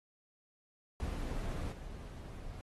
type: noise with level steps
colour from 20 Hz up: brown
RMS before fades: -38 / -46 dBFS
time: 1-2.61 s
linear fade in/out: 0 ms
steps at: 1.71 s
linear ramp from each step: 20 ms
effects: AAC 32 kbps